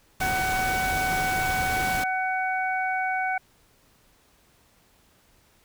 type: noise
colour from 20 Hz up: pink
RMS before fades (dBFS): -31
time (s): 0.2-2.04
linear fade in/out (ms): 5
type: harmonic tone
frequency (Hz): 750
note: F#5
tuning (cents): +23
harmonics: 1 / 2 / 3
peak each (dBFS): -26 / -29 / -31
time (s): 0.21-3.38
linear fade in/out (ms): 5
effects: pink hiss -61 dBFS RMS until 5.64 s